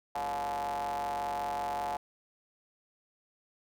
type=ring-modulated tone; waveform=45% pulse; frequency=73.42 Hz; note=D2; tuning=in tune; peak=-29 dBFS; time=0.15-1.97 s; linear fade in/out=5 ms; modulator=785 Hz; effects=none